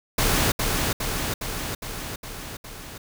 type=noise with echo; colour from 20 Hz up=pink; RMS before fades=-21 dBFS; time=0.18-0.52 s; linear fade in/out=5 ms; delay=410 ms; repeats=6; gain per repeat=-3 dB; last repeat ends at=2.98 s; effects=none